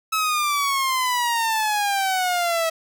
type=exponential sweep; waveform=sawtooth; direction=down; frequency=1300 to 647 Hz; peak=-16 dBFS; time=0.12-2.7 s; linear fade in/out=10 ms; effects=none